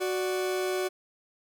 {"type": "tone pair together", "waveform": "40% pulse", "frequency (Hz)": [370, 587.3], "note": ["F#4", "D5"], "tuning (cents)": [0, 0], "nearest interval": "minor sixth", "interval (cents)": 800, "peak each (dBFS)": [-27, -34], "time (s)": [0, 0.89], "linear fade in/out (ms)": 20, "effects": []}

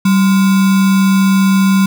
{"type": "tone with sample-and-hold", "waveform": "sine", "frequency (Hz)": 192.7, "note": "G3", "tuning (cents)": -29, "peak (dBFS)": -7, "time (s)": [0.05, 1.86], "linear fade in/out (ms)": 5, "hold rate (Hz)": 1225, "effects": []}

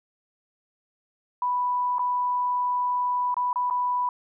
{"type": "tone with dropouts", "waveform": "sine", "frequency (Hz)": 987.8, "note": "B5", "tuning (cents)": 0, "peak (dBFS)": -22, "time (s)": [1.42, 4.09], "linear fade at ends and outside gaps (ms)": 2, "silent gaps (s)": [[1.984, 1.993], [3.343, 3.367], [3.53, 3.558], [3.7, 3.708]], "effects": []}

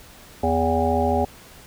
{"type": "harmonic tone with a mistuned harmonic", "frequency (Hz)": 81.9, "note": "E2", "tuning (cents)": -11, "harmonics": [1, 3, 5, 7, 9, 10], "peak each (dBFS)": [-25, -25, -25, -25, -25, -25], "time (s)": [0.43, 1.25], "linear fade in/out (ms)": 5, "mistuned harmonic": 10, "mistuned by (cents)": -17, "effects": ["pink hiss -46 dBFS RMS until 1.66 s"]}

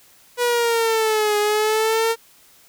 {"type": "linear two-way sweep", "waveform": "sawtooth", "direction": "down then up", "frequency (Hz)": [489.1, 415.3, 458.5], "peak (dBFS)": -13, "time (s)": [0.37, 2.16], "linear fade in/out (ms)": 50, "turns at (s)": 1.38, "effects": ["white hiss -52 dBFS RMS until 2.68 s"]}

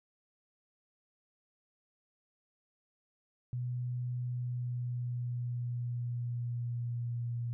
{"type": "tone with pitch glide", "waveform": "sine", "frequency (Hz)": [123.47, 118.92], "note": ["B2", "A#2"], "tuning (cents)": [0, 35], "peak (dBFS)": -33, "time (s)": [3.53, 7.53], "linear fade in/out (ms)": 0, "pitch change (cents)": -65, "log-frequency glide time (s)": [4.21, 7.34], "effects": []}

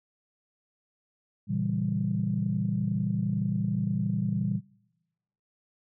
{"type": "chord", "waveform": "sine", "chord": "A# diminished seventh", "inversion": "none", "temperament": "equal", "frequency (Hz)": [116.54, 138.59, 164.81, 196], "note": ["A#2", "C#3", "E3", "G3"], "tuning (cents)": [0, 0, 0, 0], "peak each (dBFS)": [-31, -34, -31, -29], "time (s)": [1.47, 4.61], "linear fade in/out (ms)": 50, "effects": ["noise-tail reverb RT60 1.0 s tail -25 dB re dry", "tanh soft clip ceiling -15 dBFS"]}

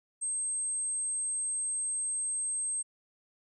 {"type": "tone", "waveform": "sine", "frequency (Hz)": 8370, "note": "C9", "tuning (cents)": 0, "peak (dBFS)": -30, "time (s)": [0.21, 2.83], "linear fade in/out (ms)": 20, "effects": []}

